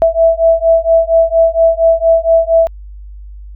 sine beating tone pair, 657 / 661.3 Hz, E5 / E5, -6 / +5 cents, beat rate 4.3 Hz, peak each -10 dBFS, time 0.02-2.67 s, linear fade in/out 0 ms, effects added 50 Hz sine -28 dBFS peak until 3.55 s

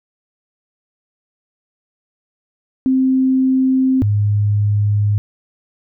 sine tone pair in turn, 261.6 / 103.52 Hz, C4 / G#2, 0 / -5 cents, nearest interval octave + major third, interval 1605 cents, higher first, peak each -11 / -12 dBFS, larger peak first, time 2.86-4.02 / 4.02-5.18 s, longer neither, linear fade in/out 0 ms, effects none

